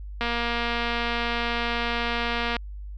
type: click train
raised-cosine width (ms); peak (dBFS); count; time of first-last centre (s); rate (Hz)
0.3; -11; 557; 0.21-2.566; 236
effects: added 50 Hz sine -34 dBFS peak until 2.97 s + low-pass 5000 Hz 12 dB/octave